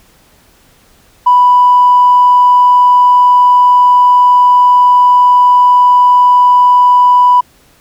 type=tone with tanh clipping; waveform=triangle; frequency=987.8 Hz; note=B5; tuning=in tune; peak=-3 dBFS; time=1.26-7.41 s; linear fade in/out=10 ms; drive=4 dB; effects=pink hiss -47 dBFS RMS until 7.8 s